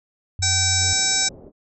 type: tone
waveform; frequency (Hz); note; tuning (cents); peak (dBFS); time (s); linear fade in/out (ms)
sine; 92.5; F#2; 0; -24; 0.39-0.93; 0
type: harmonic tone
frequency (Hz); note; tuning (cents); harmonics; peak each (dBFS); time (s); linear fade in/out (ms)
770; G5; -31; 1 / 2 / 3 / 5 / 6 / 7 / 8 / 9 / 10; -33 / -30 / -30 / -26 / -35 / -23 / -24 / -28 / -24; 0.42-1.29; 10
type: low-pass noise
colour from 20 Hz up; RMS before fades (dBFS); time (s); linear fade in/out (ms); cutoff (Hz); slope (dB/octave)
white; -42; 0.78-1.52; 50; 520; 24
effects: none